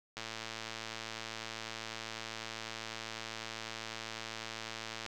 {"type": "click train", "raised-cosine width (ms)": 0.2, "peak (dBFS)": -23, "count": 549, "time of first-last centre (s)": [0.17, 5.063], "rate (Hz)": 112, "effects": []}